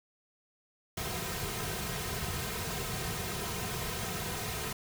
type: noise with comb filter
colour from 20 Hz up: pink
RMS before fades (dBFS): -36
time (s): 0.97-4.73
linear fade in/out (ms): 5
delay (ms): 3.5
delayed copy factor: -0.8
effects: none